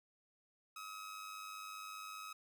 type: tone with amplitude modulation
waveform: sawtooth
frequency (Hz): 1275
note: D#6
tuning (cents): +42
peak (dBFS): -40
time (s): 0.76-2.33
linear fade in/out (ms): 5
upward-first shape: sine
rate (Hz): 100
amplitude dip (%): 60
effects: none

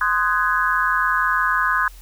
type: chord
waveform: sine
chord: Ab dominant seventh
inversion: first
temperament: just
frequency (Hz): 1038.3 / 1245.9 / 1495.1 / 1661.2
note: C6 / Eb6 / Gb6 / Ab6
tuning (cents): -14 / +2 / +18 / 0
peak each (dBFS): -22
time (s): 0.01-1.88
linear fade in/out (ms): 2
effects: added 43 Hz sine -39 dBFS peak until 2.01 s + white hiss -49 dBFS RMS until 2.01 s

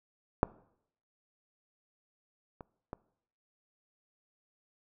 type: clicks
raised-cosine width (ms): 1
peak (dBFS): -8 / -30 / -25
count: 3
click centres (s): 0.431 / 2.608 / 2.931
effects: noise-tail reverb RT60 0.7 s tail -22 dB re dry

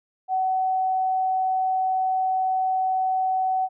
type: tone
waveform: sine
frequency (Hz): 753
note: F#5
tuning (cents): +30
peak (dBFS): -20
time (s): 0.28-3.69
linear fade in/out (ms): 50
effects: none

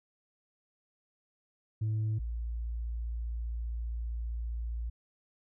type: tone pair in turn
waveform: sine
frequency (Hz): 108.7 / 57.58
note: A2 / A#1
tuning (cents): -21 / -21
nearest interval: major seventh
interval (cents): 1100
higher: first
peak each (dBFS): -26 / -32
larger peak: first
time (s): 1.81-2.19 / 2.19-4.9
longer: second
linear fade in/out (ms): 10
effects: tanh soft clip ceiling -27 dBFS

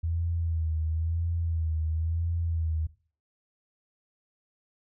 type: tone with vibrato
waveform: sine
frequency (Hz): 81.8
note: E2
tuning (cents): -13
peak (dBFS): -26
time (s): 0.03-2.87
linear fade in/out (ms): 10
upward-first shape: sine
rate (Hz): 0.98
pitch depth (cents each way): 58
effects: noise-tail reverb RT60 0.4 s tail -17 dB re dry

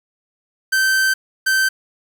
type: tone bursts at uneven times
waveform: 45% pulse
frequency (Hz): 1550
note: G6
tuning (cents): -20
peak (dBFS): -14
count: 2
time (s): 0.72-1.14 / 1.46-1.69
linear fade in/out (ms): 10
effects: 7-bit

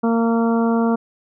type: harmonic tone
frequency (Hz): 229.9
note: A#3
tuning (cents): -24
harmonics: 1 / 2 / 3 / 4 / 5 / 6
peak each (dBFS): -16 / -22 / -26 / -28 / -30 / -32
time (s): 0.03-0.96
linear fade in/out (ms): 10
effects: none

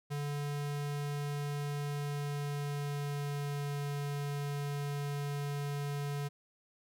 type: tone with pitch glide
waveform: square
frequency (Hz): 144.7 to 143.45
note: D3 to D3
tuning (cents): -25 to -40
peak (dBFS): -35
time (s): 0.1-6.29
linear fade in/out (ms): 20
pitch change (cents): -15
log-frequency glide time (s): 1.91-3.78
effects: none

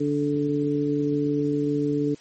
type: harmonic tone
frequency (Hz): 145.5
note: D3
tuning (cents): -16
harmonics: 1 / 2 / 3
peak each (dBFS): -29 / -23 / -26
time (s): 0-2.15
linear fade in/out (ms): 10
effects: white hiss -52 dBFS RMS until 2.2 s + MP3 32 kbps

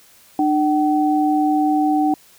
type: tone pair together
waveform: sine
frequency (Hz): 300.9 / 760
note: D4 / F#5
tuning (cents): +42 / +46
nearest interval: octave + major third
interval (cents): 1604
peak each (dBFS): -16 / -18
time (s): 0.39-2.14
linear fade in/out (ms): 2
effects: white hiss -50 dBFS RMS until 2.38 s

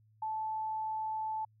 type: tone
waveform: sine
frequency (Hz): 873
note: A5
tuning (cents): -14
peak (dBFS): -33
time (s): 0.22-1.45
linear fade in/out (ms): 5
effects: added 108 Hz sine -63 dBFS peak until 1.6 s

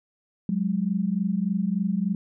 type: tone pair together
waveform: sine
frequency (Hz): 183.2 / 206.6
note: F#3 / G#3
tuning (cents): -17 / -9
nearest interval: major second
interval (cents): 208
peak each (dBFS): -25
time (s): 0.49-2.15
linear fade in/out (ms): 2
effects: none

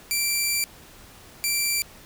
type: tone pair in turn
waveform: 10% pulse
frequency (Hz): 2349 / 2349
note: D7 / D7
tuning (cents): 0 / 0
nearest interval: unison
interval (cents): 0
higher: neither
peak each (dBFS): -13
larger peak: neither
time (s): 0.11-0.64 / 1.44-1.82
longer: first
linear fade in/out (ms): 0
effects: pink hiss -48 dBFS RMS until 2.05 s

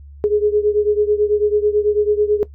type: beating tone pair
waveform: sine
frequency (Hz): 415.3 / 424.4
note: G#4 / G#4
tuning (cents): 0 / +38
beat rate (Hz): 9.1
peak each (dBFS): -15 / -17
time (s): 0.24-2.43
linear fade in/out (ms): 0
effects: noise-tail reverb RT60 0.1 s tail -17 dB re dry + added 71 Hz sine -36 dBFS peak until 2.54 s

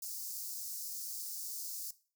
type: high-pass noise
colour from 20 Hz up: white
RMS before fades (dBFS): -42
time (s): 0.02-1.91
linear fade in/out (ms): 5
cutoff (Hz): 4700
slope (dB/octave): 48
effects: noise-tail reverb RT60 0.4 s tail -18 dB re dry

